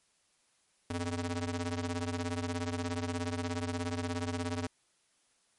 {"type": "ring-modulated tone", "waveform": "sawtooth", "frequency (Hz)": 174.61, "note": "F3", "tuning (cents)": 0, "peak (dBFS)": -26, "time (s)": [0.9, 4.67], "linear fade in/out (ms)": 5, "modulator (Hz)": 78.9, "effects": ["white hiss -71 dBFS RMS until 5.58 s", "MP3 48 kbps"]}